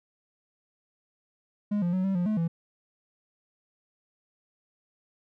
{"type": "tone with pitch steps", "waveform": "triangle", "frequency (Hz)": [206.8, 174.4, 185.9, 193.4, 176.5, 214.9, 166.8], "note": ["G#3", "F3", "F#3", "G3", "F3", "A3", "E3"], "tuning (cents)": [-7, -2, 8, -23, 19, -41, 21], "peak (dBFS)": -22, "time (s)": [1.71, 2.48], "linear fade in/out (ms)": 10, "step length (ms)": 110, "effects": []}